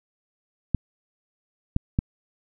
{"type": "clicks", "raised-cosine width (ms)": 5, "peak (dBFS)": -8, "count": 3, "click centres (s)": [0.747, 1.764, 1.989], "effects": []}